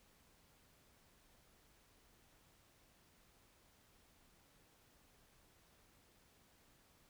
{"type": "silence", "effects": ["pink hiss -70 dBFS RMS until 7.09 s"]}